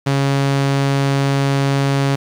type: tone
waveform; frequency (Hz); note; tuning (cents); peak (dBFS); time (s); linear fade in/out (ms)
sawtooth; 138.3; C#3; -4; -10; 0.06-2.16; 10
effects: low-pass 7000 Hz 12 dB/octave + 7-bit